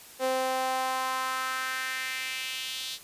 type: tone with high-pass filter sweep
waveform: sawtooth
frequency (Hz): 260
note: C4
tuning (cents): -11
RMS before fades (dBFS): -31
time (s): 0.19-2.99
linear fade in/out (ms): 50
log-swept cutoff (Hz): 520 to 3800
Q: 2.6
effects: white hiss -49 dBFS RMS until 3.03 s + resampled to 32000 Hz